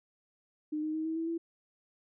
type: tone with pitch steps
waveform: sine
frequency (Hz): 304.5 / 310 / 315.6 / 321.3 / 327.1 / 333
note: D#4 / D#4 / D#4 / E4 / E4 / E4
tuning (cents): -37 / -6 / +25 / -44 / -13 / +18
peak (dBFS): -31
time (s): 0.72-1.38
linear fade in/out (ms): 10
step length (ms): 110
effects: none